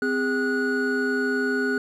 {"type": "tone cluster", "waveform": "triangle", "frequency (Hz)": [257.9, 409.1, 1464], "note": ["C4", "G#4", "F#6"], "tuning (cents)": [-25, -26, -19], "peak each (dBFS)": -24, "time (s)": [0.02, 1.78], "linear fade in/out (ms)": 2, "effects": []}